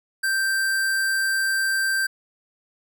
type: tone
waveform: square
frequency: 1568 Hz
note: G6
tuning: in tune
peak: -21 dBFS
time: 0.23-2.07 s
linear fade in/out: 10 ms
effects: none

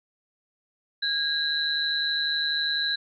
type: tone cluster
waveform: sine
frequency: 1633 / 3920 / 4072 Hz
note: G#6 / B7 / C8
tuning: -30 / -14 / -48 cents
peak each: -28 dBFS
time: 1.02-2.96 s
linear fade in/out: 10 ms
effects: none

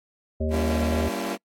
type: harmonic tone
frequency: 78.1 Hz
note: D#2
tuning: 7 cents sharp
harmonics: 1 / 3 / 5 / 7 / 8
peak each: -25 / -29 / -32 / -34 / -33 dBFS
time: 0.4-1.09 s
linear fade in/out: 10 ms
type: chord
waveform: 20% pulse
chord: G diminished seventh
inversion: none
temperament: just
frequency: 196 / 235.2 / 282.2 / 338.7 Hz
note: G3 / Bb3 / Db4 / Fb4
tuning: 0 / +16 / +31 / +47 cents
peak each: -28 dBFS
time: 0.5-1.38 s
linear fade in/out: 50 ms
effects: noise-tail reverb RT60 0.1 s tail -26 dB re dry + AAC 48 kbps

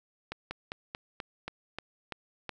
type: slowing click train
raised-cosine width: 0.3 ms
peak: -20 dBFS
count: 9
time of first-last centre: 0.32-2.493 s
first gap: 190 ms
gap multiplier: 1.1
effects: none

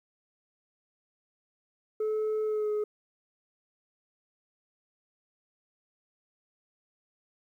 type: tone with pitch glide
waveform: sine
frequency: 431.8 to 421.7 Hz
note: A4 to G#4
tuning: -33 to +26 cents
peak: -24 dBFS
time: 2-2.84 s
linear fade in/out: 5 ms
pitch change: -41 cents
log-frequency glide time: 2.44-2.71 s
effects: tanh soft clip ceiling -26 dBFS + 11-bit

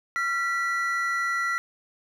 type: tone pair together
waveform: triangle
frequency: 1368 / 1956.2 Hz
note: F6 / B6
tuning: -36 / -17 cents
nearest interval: tritone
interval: 619 cents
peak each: -25 dBFS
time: 0.16-1.58 s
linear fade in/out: 0 ms
effects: none

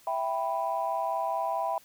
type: chord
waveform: sine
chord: E minor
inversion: none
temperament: equal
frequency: 659.3 / 784 / 987.8 Hz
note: E5 / G5 / B5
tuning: 0 / 0 / 0 cents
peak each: -31 dBFS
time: 0.07-1.78 s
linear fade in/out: 2 ms
effects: tanh soft clip ceiling -18 dBFS + white hiss -58 dBFS RMS until 1.84 s

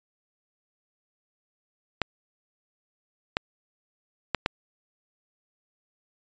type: clicks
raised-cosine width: 0.3 ms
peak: -7 dBFS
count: 4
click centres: 2.017 / 3.369 / 4.347 / 4.461 s
effects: resampled to 16000 Hz

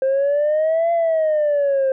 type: exponential two-way sweep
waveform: sine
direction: up then down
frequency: 526 to 683 to 526 Hz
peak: -13 dBFS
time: 0.02-1.92 s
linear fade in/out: 2 ms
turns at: 0.92 s
effects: tanh soft clip ceiling -13 dBFS

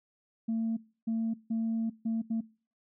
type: tone bursts at uneven times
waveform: sine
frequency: 225.7 Hz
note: A3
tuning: 44 cents sharp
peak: -26 dBFS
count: 5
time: 0.48-0.77 / 1.07-1.34 / 1.5-1.9 / 2.05-2.22 / 2.3-2.41 s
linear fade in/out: 10 ms
effects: noise-tail reverb RT60 0.4 s tail -23 dB re dry + tanh soft clip ceiling -25 dBFS

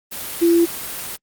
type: tone in noise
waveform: sine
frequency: 339.4 Hz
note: F4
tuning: 49 cents flat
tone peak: -11 dBFS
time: 0.41-0.66 s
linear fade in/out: 20 ms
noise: white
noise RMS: -29 dBFS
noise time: 0.11-1.17 s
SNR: +15 dB
effects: Opus 32 kbps

